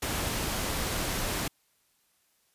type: noise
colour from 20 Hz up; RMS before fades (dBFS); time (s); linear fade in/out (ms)
pink; -31; 0.02-1.48; 5
effects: white hiss -70 dBFS RMS until 2.54 s + resampled to 32000 Hz